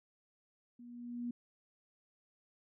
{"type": "tone with level ramp", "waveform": "sine", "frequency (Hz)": 240.6, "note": "B3", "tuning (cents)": -45, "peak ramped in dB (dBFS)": [-51, -35], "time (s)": [0.79, 1.31], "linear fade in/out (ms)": 5, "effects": []}